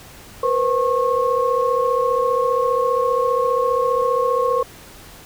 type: tone cluster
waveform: sine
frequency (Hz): 479 / 514 / 1088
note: A#4 / C5 / C#6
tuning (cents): +47 / -31 / -33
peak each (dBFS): -20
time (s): 0.43-4.63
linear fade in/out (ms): 5
effects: pink hiss -42 dBFS RMS until 5.25 s